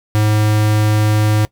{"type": "tone", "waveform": "square", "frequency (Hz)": 106.6, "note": "G#2", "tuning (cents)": 46, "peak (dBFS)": -12, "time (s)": [0.15, 1.45], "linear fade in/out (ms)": 0, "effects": ["noise-tail reverb RT60 0.1 s tail -20 dB re dry"]}